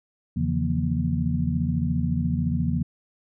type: tone cluster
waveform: sine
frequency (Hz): 82.2 / 137.8 / 161 / 175.2 / 236.3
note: E2 / C#3 / E3 / F3 / A#3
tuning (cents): -4 / -10 / -41 / +6 / +24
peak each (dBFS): -28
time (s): 0.36-2.83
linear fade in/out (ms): 10
effects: none